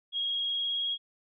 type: tone with vibrato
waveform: sine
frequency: 3286 Hz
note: G#7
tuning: 19 cents flat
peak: -28 dBFS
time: 0.12-0.98 s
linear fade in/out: 50 ms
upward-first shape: sine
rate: 19 Hz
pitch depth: 20 cents each way
effects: none